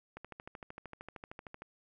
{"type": "click train", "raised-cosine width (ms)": 0.5, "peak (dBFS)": -30, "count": 20, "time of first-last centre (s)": [0.17, 1.62], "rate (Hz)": 13.1, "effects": []}